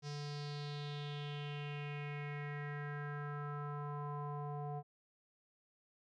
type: tone with low-pass filter sweep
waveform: square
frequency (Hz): 145.9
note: D3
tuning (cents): -11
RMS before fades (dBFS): -43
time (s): 0.02-4.83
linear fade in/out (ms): 50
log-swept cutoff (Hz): 5400 to 790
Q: 4.3
effects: none